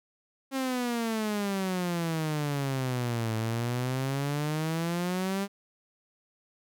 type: exponential two-way sweep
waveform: sawtooth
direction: down then up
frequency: 271 to 110 to 200.9 Hz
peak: -24 dBFS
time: 0.51-5.48 s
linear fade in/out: 50 ms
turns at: 3.36 s
effects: none